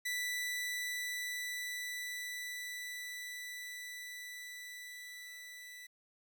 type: tone with level ramp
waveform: sawtooth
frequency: 1975.5 Hz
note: B6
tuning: in tune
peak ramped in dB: -31 to -45 dBFS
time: 0.05-5.87 s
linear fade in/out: 10 ms
effects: 11-bit